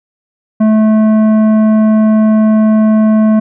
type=tone with tanh clipping; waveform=sine; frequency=217 Hz; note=A3; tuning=24 cents flat; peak=-7 dBFS; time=0.6-3.4 s; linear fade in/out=10 ms; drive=11 dB; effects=none